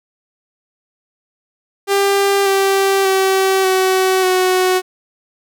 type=tone with pitch steps; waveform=sawtooth; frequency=397.2 / 390.2 / 383.2 / 376.4 / 369.7 Hz; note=G4 / G4 / G4 / F#4 / F#4; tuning=+23 / -8 / -39 / +30 / -1 cents; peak=-8 dBFS; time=1.87-4.82 s; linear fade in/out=50 ms; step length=590 ms; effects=none